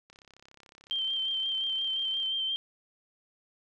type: click train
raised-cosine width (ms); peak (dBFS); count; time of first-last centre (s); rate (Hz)
0.2; -36; 74; 0.1-2.26; 33.8
type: tone with vibrato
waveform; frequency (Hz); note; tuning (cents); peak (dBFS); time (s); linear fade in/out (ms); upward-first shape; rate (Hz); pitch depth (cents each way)
sine; 3136; G7; 0; -28; 0.91-2.56; 0; sine; 5.7; 26
effects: none